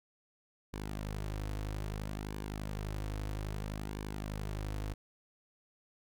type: tone with flanger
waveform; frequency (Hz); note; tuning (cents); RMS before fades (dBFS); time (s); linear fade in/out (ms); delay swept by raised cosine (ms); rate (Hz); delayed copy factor
sawtooth; 51.7; G#1; -7; -39; 0.73-4.94; 10; 1.5 to 5.1; 0.61; -0.5
effects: none